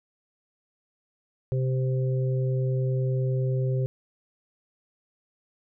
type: harmonic tone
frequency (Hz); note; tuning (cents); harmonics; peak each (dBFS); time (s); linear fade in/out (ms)
130.1; C3; -9; 1 / 3 / 4; -23 / -33 / -35; 1.52-3.86; 0
effects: none